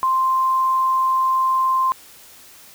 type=tone; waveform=sine; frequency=1046.5 Hz; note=C6; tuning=in tune; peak=-15 dBFS; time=0.03-1.92 s; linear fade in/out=0 ms; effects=white hiss -45 dBFS RMS until 2.74 s